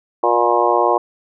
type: harmonic tone with a mistuned harmonic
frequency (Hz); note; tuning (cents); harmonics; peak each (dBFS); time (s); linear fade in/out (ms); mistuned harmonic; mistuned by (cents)
119; A#2; +36; 3 / 4 / 5 / 6 / 7 / 8 / 9; -20 / -20 / -20 / -20 / -20 / -20 / -20; 0.23-0.98; 5; 8; +20
effects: none